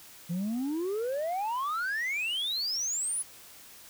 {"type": "exponential sweep", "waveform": "sine", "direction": "up", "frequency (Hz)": [164.81, 10548], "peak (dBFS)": -26, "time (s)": [0.29, 3.23], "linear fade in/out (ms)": 20, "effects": ["tanh soft clip ceiling -28 dBFS", "white hiss -51 dBFS RMS until 3.89 s"]}